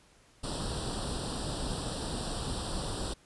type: noise with comb filter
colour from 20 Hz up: pink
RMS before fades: -35 dBFS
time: 0.43-3.14 s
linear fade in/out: 10 ms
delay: 0.23 ms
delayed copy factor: +0.9
effects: pink hiss -62 dBFS RMS until 3.25 s + resampled to 24000 Hz